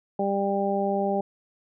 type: harmonic tone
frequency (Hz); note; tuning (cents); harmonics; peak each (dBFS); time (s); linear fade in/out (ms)
198.3; G3; +20; 1 / 2 / 3 / 4; -28 / -28 / -28 / -28; 0.19-1.21; 5
effects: none